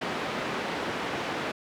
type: band-pass noise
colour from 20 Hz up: pink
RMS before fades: -32 dBFS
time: 0.01-1.52 s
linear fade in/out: 10 ms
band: 230 to 2800 Hz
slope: 12 dB/octave
effects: none